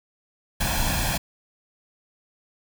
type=noise with comb filter; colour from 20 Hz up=pink; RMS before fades=-24 dBFS; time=0.6-1.18 s; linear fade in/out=10 ms; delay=1.2 ms; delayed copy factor=+0.75; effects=none